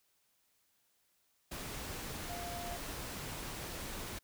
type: tone in noise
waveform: sine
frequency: 698.5 Hz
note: F5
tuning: in tune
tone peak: -43 dBFS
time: 2.29-2.77 s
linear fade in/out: 10 ms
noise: pink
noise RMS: -43 dBFS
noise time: 1.51-4.19 s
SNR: -3 dB
effects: white hiss -75 dBFS RMS until 4.23 s